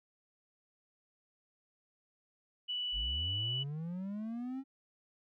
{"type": "tone", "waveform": "sine", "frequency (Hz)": 2960, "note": "F#7", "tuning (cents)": 0, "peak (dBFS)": -34, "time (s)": [2.68, 3.64], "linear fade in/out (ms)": 20}
{"type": "linear sweep", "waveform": "triangle", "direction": "up", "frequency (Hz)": [41.43, 272.8], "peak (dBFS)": -35, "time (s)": [2.92, 4.64], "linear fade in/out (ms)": 50}
{"effects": []}